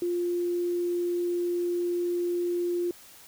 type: tone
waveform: sine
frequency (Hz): 350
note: F4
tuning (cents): +4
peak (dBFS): -25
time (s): 0.02-2.91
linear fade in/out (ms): 2
effects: white hiss -51 dBFS RMS until 3.27 s